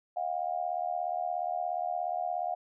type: tone cluster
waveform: sine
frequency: 636 / 713 / 790 Hz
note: D#5 / F5 / G5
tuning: +38 / +36 / +13 cents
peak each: -38 / -31 / -39 dBFS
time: 0.16-2.55 s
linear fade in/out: 10 ms
effects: none